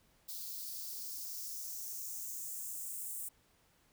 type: noise with high-pass filter sweep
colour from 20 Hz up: violet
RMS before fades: -43 dBFS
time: 0.28-3.29 s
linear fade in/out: 10 ms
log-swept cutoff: 4100 to 8600 Hz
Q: 3
effects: pink hiss -70 dBFS RMS until 3.92 s